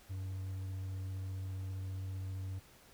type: tone with vibrato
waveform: triangle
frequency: 94.8 Hz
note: F#2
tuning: 43 cents sharp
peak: -36 dBFS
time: 0.09-2.6 s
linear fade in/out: 20 ms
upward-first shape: triangle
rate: 15 Hz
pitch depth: 10 cents each way
effects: pink hiss -61 dBFS RMS until 2.93 s